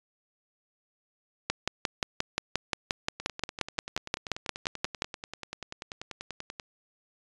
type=two click trains; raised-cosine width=0.2 ms; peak=-9 / -20 dBFS; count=21 / 36; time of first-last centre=1.5-5.021 / 3.2-6.598 s; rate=5.68 / 10.3 Hz; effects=resampled to 22050 Hz